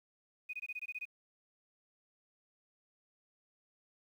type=tone bursts; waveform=sine; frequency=2489 Hz; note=D#7; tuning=in tune; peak=-38 dBFS; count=9; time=0.49-1.054 s; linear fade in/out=10 ms; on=44 ms; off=21 ms; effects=11-bit